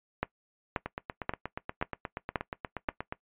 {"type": "two click trains", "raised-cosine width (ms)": 0.5, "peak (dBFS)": [-13, -19], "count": [6, 20], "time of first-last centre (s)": [[0.23, 2.89], [0.86, 3.125]], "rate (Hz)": [1.88, 8.39], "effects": ["noise-tail reverb RT60 0.1 s tail -19 dB re dry", "resampled to 8000 Hz"]}